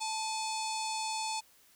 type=harmonic tone with a mistuned harmonic; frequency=879 Hz; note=A5; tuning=2 cents flat; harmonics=1 / 3 / 4 / 5 / 6 / 7 / 8 / 9 / 10; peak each=-35 / -43 / -46 / -41 / -46 / -48 / -45 / -47 / -46 dBFS; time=0-1.41 s; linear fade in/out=20 ms; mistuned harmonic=3; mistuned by=-79 cents; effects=white hiss -63 dBFS RMS until 1.75 s